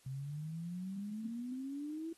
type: exponential sweep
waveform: sine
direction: up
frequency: 130 to 334.5 Hz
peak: -39 dBFS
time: 0.06-2.13 s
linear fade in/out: 5 ms
effects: white hiss -67 dBFS RMS until 2.17 s + AAC 32 kbps